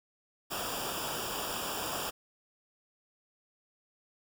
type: noise with comb filter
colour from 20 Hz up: pink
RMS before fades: -36 dBFS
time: 0.5-2.11 s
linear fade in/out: 20 ms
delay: 0.48 ms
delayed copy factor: -0.85
effects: none